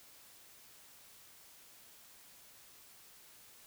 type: silence
effects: white hiss -59 dBFS RMS until 3.66 s